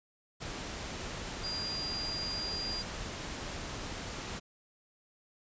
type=tone in noise; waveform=sine; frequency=4800 Hz; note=D8; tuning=37 cents sharp; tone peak=-35 dBFS; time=1.43-2.83 s; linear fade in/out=20 ms; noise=pink; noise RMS=-40 dBFS; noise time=0.4-4.4 s; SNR=+2 dB; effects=resampled to 16000 Hz